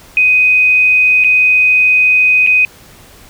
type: tone with dropouts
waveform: sine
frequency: 2503 Hz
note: D#7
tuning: 10 cents sharp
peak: -6 dBFS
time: 0.17-2.65 s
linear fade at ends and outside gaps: 1 ms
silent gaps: 1.239-1.245 / 2.465-2.472 s
effects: pink hiss -40 dBFS RMS until 3.29 s